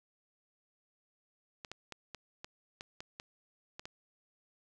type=clicks; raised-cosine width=0.2 ms; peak=-26 dBFS; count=10; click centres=1.648 / 1.716 / 1.923 / 2.147 / 2.445 / 2.809 / 3.005 / 3.199 / 3.795 / 3.855 s; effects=none